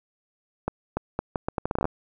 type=accelerating click train; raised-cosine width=1 ms; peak=-11 dBFS; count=14; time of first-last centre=0.68-1.854 s; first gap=290 ms; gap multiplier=0.76; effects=none